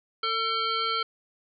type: harmonic tone with a mistuned harmonic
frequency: 449.4 Hz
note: A4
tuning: 37 cents sharp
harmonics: 1 / 3 / 5 / 7 / 9 / 10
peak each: -36 / -27 / -36 / -32 / -36 / -37 dBFS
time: 0.23-1.03 s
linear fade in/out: 5 ms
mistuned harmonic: 9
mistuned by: +45 cents
effects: none